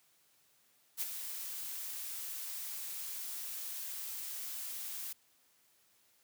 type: noise with ADSR envelope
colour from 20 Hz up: blue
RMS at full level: -34 dBFS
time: 0.97-5.13 s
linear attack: 45 ms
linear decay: 30 ms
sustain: -8 dB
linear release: 7 ms
effects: white hiss -70 dBFS RMS until 6.23 s + high-pass 80 Hz 12 dB/octave